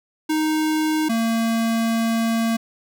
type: tone pair in turn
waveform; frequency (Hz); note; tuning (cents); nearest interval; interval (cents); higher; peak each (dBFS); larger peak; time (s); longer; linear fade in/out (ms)
square; 311.1 / 227.5; D#4 / A#3; 0 / -42; perfect fourth; 542; first; -19; neither; 0.29-1.09 / 1.09-2.57; second; 10
effects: none